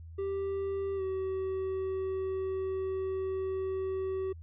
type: tone with pitch glide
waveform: triangle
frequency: 392 to 380.4 Hz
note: G4 to F#4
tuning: 0 to +48 cents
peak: -29 dBFS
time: 0.18-4.33 s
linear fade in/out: 10 ms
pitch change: -52 cents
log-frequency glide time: 0.96-1.02 s
effects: added 82 Hz sine -44 dBFS peak until 4.42 s + resampled to 8000 Hz